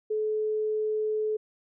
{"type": "tone", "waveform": "sine", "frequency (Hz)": 430.1, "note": "A4", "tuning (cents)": -39, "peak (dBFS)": -25, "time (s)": [0.1, 1.37], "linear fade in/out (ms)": 10, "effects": []}